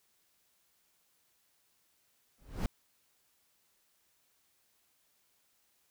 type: noise with exponential growth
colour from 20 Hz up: brown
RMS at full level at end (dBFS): -28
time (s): 2.38-2.66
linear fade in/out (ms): 2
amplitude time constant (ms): 60
effects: white hiss -73 dBFS RMS until 5.9 s